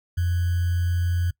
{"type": "tone with sample-and-hold", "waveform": "sine", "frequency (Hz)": 87.31, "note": "F2", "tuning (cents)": 0, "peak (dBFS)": -20, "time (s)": [0.17, 1.31], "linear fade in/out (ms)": 10, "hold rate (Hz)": 1575, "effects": ["noise-tail reverb RT60 0.1 s tail -22 dB re dry"]}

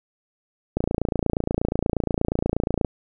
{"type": "click train", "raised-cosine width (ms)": 2, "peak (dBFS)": -8, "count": 60, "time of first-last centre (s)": [0.77, 2.847], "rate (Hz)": 28.4, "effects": []}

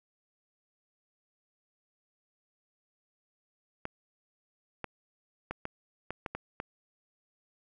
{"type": "clicks", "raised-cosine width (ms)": 0.5, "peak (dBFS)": -20, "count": 8, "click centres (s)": [3.854, 4.843, 5.51, 5.654, 6.106, 6.262, 6.35, 6.601], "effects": []}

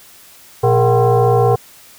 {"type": "tone with frequency modulation", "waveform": "sine", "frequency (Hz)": 174.61, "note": "F3", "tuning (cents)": 0, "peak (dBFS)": -9, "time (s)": [0.63, 1.56], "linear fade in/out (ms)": 10, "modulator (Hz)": 294, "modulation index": 2.3, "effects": ["white hiss -43 dBFS RMS until 1.98 s"]}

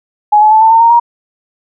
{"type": "tone with pitch steps", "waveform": "sine", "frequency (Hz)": [839, 855.6, 872.6, 889.9, 907.6, 925.6, 943.9], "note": ["G#5", "A5", "A5", "A5", "A#5", "A#5", "A#5"], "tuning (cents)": [17, -49, -15, 19, -47, -13, 21], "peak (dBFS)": -3, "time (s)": [0.32, 0.999], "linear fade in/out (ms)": 10, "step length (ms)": 97, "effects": []}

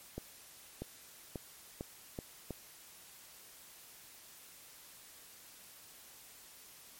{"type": "accelerating click train", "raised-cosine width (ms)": 2, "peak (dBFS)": -26, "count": 6, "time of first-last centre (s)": [0.18, 2.507], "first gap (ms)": 640, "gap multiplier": 0.84, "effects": ["white hiss -56 dBFS RMS until 6.99 s", "MP3 64 kbps"]}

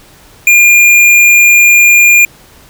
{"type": "tone with hard clipping", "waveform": "sine", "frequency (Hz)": 2410, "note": "D7", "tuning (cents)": 44, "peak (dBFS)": -3, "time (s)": [0.47, 2.25], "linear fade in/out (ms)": 2, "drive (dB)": 17, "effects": ["pink hiss -40 dBFS RMS until 2.69 s"]}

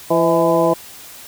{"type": "harmonic tone with a mistuned harmonic", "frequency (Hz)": 168, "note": "E3", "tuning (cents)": 33, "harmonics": [1, 2, 3, 4, 5, 6], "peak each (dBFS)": [-23, -18, -17, -17, -23, -21], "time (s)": [0.1, 0.74], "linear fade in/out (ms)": 10, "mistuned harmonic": 4, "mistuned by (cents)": -61, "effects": ["white hiss -38 dBFS RMS until 1.27 s"]}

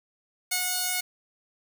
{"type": "tone pair together", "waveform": "5% pulse", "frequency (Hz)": [729, 2185], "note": ["F#5", "C#7"], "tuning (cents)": [-26, -26], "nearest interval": "octave + perfect fifth", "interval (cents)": 1900, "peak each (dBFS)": -18, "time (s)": [0.51, 1.01], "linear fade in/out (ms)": 10, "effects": []}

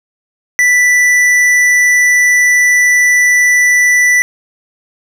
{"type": "tone with tanh clipping", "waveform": "sine", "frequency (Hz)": 1975.5, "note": "B6", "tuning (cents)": 0, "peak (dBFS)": -8, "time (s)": [0.59, 4.22], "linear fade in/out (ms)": 0, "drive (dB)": 12, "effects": []}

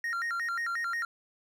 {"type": "tone with vibrato", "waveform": "triangle", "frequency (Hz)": 1604, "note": "G6", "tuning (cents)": 39, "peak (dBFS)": -28, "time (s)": [0.04, 1.05], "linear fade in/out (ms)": 2, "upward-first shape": "square", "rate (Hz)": 5.6, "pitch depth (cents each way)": 260, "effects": []}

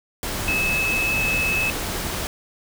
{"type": "tone in noise", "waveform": "sine", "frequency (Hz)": 2595, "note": "E7", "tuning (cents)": -28, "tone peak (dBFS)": -20, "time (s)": [0.48, 1.7], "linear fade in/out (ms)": 0, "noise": "pink", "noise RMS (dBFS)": -27, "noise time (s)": [0.23, 2.27], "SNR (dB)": 4, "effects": []}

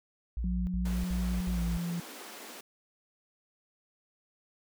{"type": "tone bursts", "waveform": "sine", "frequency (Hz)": 58.1, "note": "A#1", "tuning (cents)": -5, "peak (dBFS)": -30, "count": 4, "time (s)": [0.37, 1.771], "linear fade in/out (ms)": 0, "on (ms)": 300, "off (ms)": 67}
{"type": "tone with pitch glide", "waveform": "sine", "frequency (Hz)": [181, 171.93], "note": ["F#3", "F3"], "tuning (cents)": [-38, -27], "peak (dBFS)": -31, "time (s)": [0.44, 2], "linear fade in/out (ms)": 2, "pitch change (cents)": -89, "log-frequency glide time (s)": [1.53, 1.6]}
{"type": "high-pass noise", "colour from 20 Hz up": "pink", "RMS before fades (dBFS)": -46, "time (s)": [0.85, 2.61], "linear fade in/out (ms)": 5, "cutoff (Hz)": 220, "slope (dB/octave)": 48}
{"effects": []}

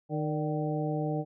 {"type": "harmonic tone with a mistuned harmonic", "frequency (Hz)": 153.4, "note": "D#3", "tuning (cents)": -24, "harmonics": [1, 2, 3, 4, 5], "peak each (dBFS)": [-31, -34, -36, -37, -38], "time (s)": [0.09, 1.25], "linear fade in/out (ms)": 50, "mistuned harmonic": 4, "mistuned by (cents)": -66, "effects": []}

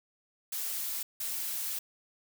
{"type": "noise bursts at uneven times", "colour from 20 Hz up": "blue", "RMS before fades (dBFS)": -35, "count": 2, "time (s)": [[0.52, 1.03], [1.2, 1.79]], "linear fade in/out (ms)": 5, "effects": []}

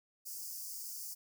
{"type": "high-pass noise", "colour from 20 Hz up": "white", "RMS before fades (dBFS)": -44, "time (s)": [0.25, 1.15], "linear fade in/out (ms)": 20, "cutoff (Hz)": 4700, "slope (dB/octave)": 96, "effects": []}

